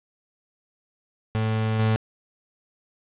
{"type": "tone with level steps", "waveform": "35% pulse", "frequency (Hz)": 110, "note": "A2", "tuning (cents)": 0, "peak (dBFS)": [-20, -17], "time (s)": [1.35, 1.96], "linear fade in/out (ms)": 0, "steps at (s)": 1.79, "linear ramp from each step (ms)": 5, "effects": ["resampled to 8000 Hz", "8-bit"]}